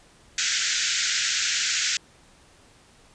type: band-pass noise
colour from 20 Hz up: white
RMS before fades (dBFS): -25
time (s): 0.38-1.97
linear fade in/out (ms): 2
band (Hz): 1400 to 7400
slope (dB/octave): 96
effects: pink hiss -55 dBFS RMS until 3.14 s + resampled to 22050 Hz